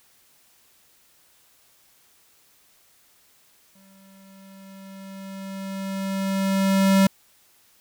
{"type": "tone with exponential growth", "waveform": "square", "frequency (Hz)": 193.7, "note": "G3", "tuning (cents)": -20, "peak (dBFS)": -14, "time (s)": [3.75, 7.07], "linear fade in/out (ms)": 5, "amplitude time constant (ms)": 720, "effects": ["white hiss -59 dBFS RMS until 7.8 s"]}